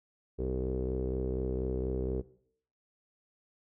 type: tone with low-pass filter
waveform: sawtooth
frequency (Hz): 64.2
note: C2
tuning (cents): -32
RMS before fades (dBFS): -33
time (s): 0.38-2.22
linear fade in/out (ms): 20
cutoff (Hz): 420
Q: 9.6
effects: noise-tail reverb RT60 0.6 s tail -17 dB re dry